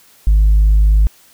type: tone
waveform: sine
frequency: 51.91 Hz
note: G#1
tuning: in tune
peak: -5 dBFS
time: 0.27-1.07 s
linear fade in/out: 0 ms
effects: tanh soft clip ceiling -5 dBFS + white hiss -48 dBFS RMS until 1.33 s